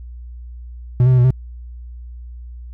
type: tone with pitch steps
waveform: triangle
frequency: 123.4 / 128.7 / 127.2 / 122.5 / 129.1 Hz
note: B2 / C3 / C3 / B2 / C3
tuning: -1 / -28 / -48 / -14 / -23 cents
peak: -7 dBFS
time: 1-1.305 s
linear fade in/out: 0 ms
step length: 61 ms
effects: added 60 Hz sine -31 dBFS peak until 2.73 s